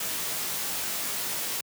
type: noise with comb filter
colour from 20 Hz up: white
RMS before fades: -31 dBFS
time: 0-1.61 s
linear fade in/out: 5 ms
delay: 18 ms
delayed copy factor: -0.6
effects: high-pass 100 Hz 12 dB/octave